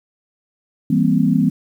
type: chord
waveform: sine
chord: C dominant seventh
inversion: first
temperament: just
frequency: 163.52 / 196.22 / 235.5 / 261.6 Hz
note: E3 / G3 / Bb3 / C4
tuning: -14 / +2 / +18 / 0 cents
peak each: -18 dBFS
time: 0.9-1.5 s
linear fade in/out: 5 ms
effects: 8-bit